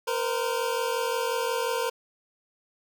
25% pulse tone pair together, 466.4 / 512 Hz, A#4 / C5, +1 / -38 cents, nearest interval major second, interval 161 cents, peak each -24 / -26 dBFS, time 0.07-1.9 s, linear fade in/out 10 ms, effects none

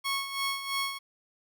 15% pulse tone with tremolo, 1100 Hz, C#6, 14 cents flat, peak -21 dBFS, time 0.04-0.99 s, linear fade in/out 20 ms, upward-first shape sine, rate 3 Hz, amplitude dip 65%, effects none

